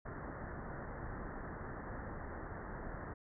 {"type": "low-pass noise", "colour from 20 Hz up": "pink", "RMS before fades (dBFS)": -45, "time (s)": [0.05, 3.14], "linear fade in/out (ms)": 10, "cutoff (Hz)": 1900, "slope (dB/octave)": 96, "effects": []}